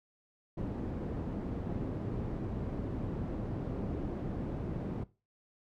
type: low-pass noise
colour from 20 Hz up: white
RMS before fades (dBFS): -37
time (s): 0.57-5.04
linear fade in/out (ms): 10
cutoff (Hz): 270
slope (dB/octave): 12
effects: noise-tail reverb RT60 0.3 s tail -19 dB re dry